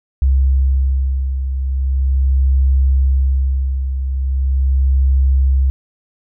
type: beating tone pair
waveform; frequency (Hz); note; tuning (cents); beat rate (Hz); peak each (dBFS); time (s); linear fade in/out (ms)
sine; 66.5 / 66.9; C2 / C2; +29 / +39; 0.4; -12 / -20; 0.22-5.7; 0
effects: none